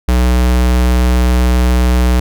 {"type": "tone", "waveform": "square", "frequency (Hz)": 61.74, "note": "B1", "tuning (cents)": 0, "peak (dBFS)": -9, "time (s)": [0.08, 2.2], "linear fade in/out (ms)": 5, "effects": []}